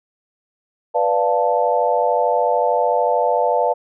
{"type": "chord", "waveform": "sine", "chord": "B half-diminished seventh", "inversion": "none", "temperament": "equal", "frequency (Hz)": [493.9, 587.3, 698.5, 880], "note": ["B4", "D5", "F5", "A5"], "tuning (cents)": [0, 0, 0, 0], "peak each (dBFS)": -20, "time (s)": [0.94, 3.74], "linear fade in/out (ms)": 20, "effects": []}